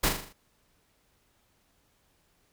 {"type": "noise with echo", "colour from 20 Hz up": "pink", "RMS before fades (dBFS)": -24, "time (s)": [0.03, 0.09], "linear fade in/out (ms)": 10, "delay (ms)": 40, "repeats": 6, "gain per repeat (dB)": -5, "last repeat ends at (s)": 0.33, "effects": ["pink hiss -69 dBFS RMS until 2.52 s"]}